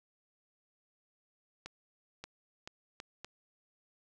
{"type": "accelerating click train", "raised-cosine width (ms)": 0.2, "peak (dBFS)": -26, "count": 5, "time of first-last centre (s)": [1.66, 3.246], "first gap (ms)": 580, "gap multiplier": 0.75, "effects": []}